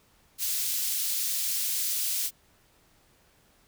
white high-pass noise, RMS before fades -29 dBFS, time 0.38-2.31 s, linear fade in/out 50 ms, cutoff 3600 Hz, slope 12 dB/octave, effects pink hiss -63 dBFS RMS until 3.67 s

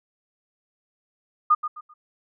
sine tone with echo, 1222 Hz, D#6, 32 cents flat, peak -13 dBFS, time 1.5-1.55 s, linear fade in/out 10 ms, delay 130 ms, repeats 3, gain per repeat -11 dB, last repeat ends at 1.94 s, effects none

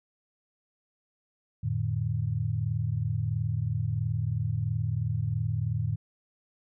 sine tone cluster, 88.9 / 111.9 / 150.5 Hz, F2 / A2 / D3, +31 / +30 / +43 cents, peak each -34 / -28 / -32 dBFS, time 1.63-5.96 s, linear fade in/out 10 ms, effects none

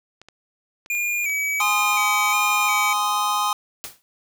clicks, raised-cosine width 0.2 ms, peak -26 dBFS, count 9, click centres 0.216 / 0.286 / 0.861 / 0.95 / 1.244 / 1.296 / 1.936 / 2.03 / 2.145 s
square tone with vibrato, 2349 Hz, D7, in tune, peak -22 dBFS, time 0.9-2.93 s, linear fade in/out 2 ms, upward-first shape square, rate 1.4 Hz, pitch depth 51 cents each way
square chord, Ab major, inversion none, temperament just, 830.6 / 1038.3 / 1245.9 Hz, Ab5 / C6 / Eb6, 0 / -14 / +2 cents, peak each -26 / -25 / -24 dBFS, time 1.6-3.53 s, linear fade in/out 2 ms
white noise with exponential decay, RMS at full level -30 dBFS, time 3.84-4.02 s, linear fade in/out 0 ms, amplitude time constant 39 ms
effects none

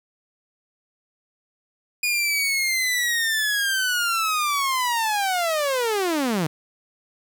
sawtooth linear sweep, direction down, 2454 to 146.2 Hz, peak -17 dBFS, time 2.03-6.47 s, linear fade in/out 5 ms, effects 8-bit

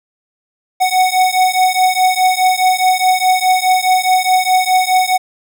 square beating tone pair, 740 / 744.8 Hz, F#5 / F#5, 0 / +11 cents, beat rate 4.8 Hz, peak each -14 dBFS, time 0.8-5.18 s, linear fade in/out 20 ms, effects none

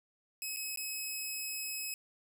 10% pulse tone with dropouts, 2561 Hz, D#7, 49 cents sharp, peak -28 dBFS, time 0.42-1.94 s, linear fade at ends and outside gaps 1 ms, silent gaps 0.563-0.569 / 0.76-0.773 s, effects none

